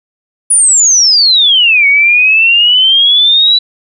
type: exponential two-way sweep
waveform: sine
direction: down then up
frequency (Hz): 9900 to 2217 to 3968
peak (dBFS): -4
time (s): 0.5-3.59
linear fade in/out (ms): 10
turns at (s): 1.87
effects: none